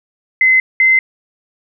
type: tone pair in turn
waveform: sine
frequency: 2050 / 2065 Hz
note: C7 / C7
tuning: -36 / -23 cents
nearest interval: unison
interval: 13 cents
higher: second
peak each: -7 dBFS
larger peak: neither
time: 0.41-0.6 / 0.8-0.99 s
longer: neither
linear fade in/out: 2 ms
effects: none